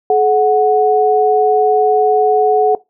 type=tone pair together; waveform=sine; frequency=427.5 / 737.5 Hz; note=A4 / F#5; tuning=-50 / -6 cents; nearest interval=major sixth; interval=944 cents; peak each=-11 dBFS; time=0.1-2.75 s; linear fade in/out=2 ms; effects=noise-tail reverb RT60 0.2 s tail -20 dB re dry